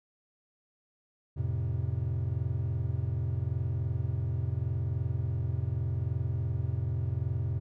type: chord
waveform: triangle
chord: F major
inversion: none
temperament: equal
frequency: 87.31 / 110 / 130.81 Hz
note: F2 / A2 / C3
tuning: 0 / 0 / 0 cents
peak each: -31 dBFS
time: 1.36-7.6 s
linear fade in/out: 20 ms
effects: none